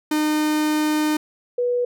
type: tone pair in turn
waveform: 45% pulse / sine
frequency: 305 / 488.7 Hz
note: D#4 / B4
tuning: -34 / -18 cents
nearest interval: minor sixth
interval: 816 cents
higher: second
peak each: -18 dBFS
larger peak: neither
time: 0.11-1.17 / 1.58-1.85 s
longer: first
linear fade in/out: 5 ms
effects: none